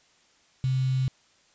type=tone with quantisation; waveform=sine; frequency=130.6 Hz; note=C3; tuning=3 cents flat; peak=-22 dBFS; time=0.64-1.08 s; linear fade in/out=0 ms; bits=7; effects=white hiss -62 dBFS RMS until 1.54 s + resampled to 16000 Hz